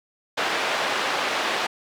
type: band-pass noise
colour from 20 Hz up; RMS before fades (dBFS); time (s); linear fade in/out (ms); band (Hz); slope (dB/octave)
pink; -25; 0.37-1.67; 10; 570 to 3500; 12
effects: none